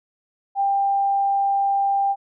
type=tone; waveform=sine; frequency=793 Hz; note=G5; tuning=20 cents sharp; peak=-17 dBFS; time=0.55-2.16 s; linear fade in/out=50 ms; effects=none